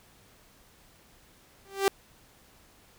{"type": "tone with exponential growth", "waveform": "sawtooth", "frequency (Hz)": 392, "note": "G4", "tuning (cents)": 0, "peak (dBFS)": -14, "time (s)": [1.65, 1.88], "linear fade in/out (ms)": 0, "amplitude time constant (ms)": 48, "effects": ["pink hiss -59 dBFS RMS until 2.98 s"]}